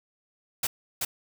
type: noise with echo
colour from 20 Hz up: white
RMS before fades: -27 dBFS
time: 0.63-0.67 s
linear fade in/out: 5 ms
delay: 380 ms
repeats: 1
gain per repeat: -2 dB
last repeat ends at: 1.05 s
effects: none